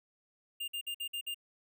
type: tone bursts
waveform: square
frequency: 2807 Hz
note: F7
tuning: 8 cents sharp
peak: -36 dBFS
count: 6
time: 0.6-1.345 s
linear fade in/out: 10 ms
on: 80 ms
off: 53 ms
effects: none